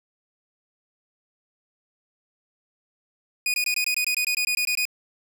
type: tone bursts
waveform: sawtooth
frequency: 2475 Hz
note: D#7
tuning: 10 cents flat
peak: -18 dBFS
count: 14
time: 3.46-4.853 s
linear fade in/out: 2 ms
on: 80 ms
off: 21 ms
effects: none